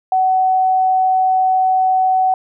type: tone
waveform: sine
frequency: 751 Hz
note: F#5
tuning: 26 cents sharp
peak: -11 dBFS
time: 0.12-2.34 s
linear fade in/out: 2 ms
effects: none